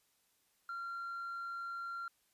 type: tone with tanh clipping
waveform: triangle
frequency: 1378 Hz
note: F6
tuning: 24 cents flat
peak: -40 dBFS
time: 0.69-2.08 s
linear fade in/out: 2 ms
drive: 6 dB
effects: white hiss -75 dBFS RMS until 2.33 s + resampled to 32000 Hz